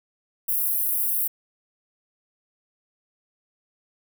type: high-pass noise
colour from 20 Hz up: pink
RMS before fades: -24 dBFS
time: 0.48-1.28 s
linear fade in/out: 10 ms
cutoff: 11000 Hz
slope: 48 dB/octave
effects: none